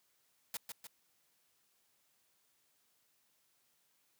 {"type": "noise with echo", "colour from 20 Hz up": "white", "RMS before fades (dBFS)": -40, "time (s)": [0.54, 0.57], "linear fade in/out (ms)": 2, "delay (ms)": 150, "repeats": 2, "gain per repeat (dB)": -5, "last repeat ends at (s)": 0.87, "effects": ["white hiss -75 dBFS RMS until 4.19 s", "high-pass 80 Hz 12 dB/octave"]}